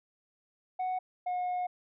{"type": "tone pair in turn", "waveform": "sine", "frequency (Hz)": [740, 722.7], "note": ["F#5", "F#5"], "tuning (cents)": [0, -41], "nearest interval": "unison", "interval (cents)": 41, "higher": "first", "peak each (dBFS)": -27, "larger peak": "neither", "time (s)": [[0.79, 0.99], [1.26, 1.67]], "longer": "second", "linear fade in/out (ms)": 10, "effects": ["tanh soft clip ceiling -29 dBFS"]}